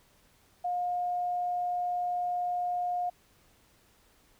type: tone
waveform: sine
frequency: 713 Hz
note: F5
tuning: 36 cents sharp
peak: -28 dBFS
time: 0.64-3.1 s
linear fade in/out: 10 ms
effects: pink hiss -64 dBFS RMS until 4.39 s